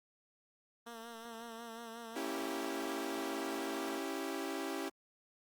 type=tone with vibrato; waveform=10% pulse; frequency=230.1 Hz; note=A#3; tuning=22 cents flat; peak=-37 dBFS; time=0.86-3.99 s; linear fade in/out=10 ms; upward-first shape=sine; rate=5.5 Hz; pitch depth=41 cents each way
type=chord; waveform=sawtooth; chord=C# diminished; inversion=none; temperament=equal; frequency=277.2 / 329.6 / 392 Hz; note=C#4 / E4 / G4; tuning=0 / 0 / 0 cents; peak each=-38 dBFS; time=2.15-4.9 s; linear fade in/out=20 ms
effects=Opus 32 kbps